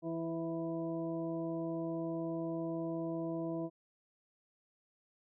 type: harmonic tone with a mistuned harmonic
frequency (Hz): 164.81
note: E3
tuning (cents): 0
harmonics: 1 / 2 / 3 / 4 / 6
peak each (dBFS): -42 / -37 / -47 / -42 / -51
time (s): 0.02-3.7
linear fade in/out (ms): 50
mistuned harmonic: 3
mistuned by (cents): +19
effects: none